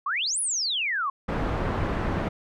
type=exponential two-way sweep; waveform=sine; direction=up then down; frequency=1046.5 to 10548 to 1046.5 Hz; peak=-24 dBFS; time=0.06-1.1 s; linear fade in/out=5 ms; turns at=0.4 s
type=low-pass noise; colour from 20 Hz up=pink; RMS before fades=-27 dBFS; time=1.28-2.29 s; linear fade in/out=10 ms; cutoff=1400 Hz; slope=12 dB/octave
effects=none